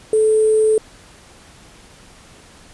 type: tone with sample-and-hold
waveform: sine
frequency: 434.6 Hz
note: A4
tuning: 21 cents flat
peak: -11 dBFS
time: 0.13-0.78 s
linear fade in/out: 2 ms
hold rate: 8820 Hz
effects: pink hiss -45 dBFS RMS until 2.73 s + resampled to 24000 Hz